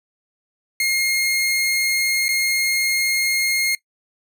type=tone with dropouts; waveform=sawtooth; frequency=2139 Hz; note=C7; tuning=38 cents sharp; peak=-14 dBFS; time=0.8-3.75 s; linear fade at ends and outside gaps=2 ms; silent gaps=2.283-2.289 s; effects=noise-tail reverb RT60 0.1 s tail -21 dB re dry